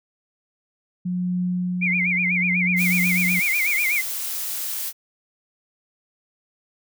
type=tone with tremolo; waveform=sine; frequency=180 Hz; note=F#3; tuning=47 cents flat; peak=-20 dBFS; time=1.05-3.4 s; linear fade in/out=10 ms; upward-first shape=triangle; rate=0.67 Hz; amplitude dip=50%
type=tone with vibrato; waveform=sine; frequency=2245 Hz; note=C#7; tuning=21 cents sharp; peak=-19 dBFS; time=1.81-4.02 s; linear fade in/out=20 ms; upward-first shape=sine; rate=8.1 Hz; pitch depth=150 cents each way
type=noise; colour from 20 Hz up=blue; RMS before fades=-28 dBFS; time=2.76-4.93 s; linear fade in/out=50 ms
effects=none